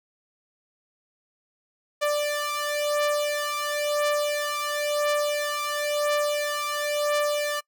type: beating tone pair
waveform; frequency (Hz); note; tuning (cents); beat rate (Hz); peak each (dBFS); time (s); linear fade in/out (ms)
sawtooth; 589 / 589.97; D5 / D5; +5 / +8; 0.97; -22 / -24; 2.01-7.61; 20
effects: noise-tail reverb RT60 0.1 s tail -24 dB re dry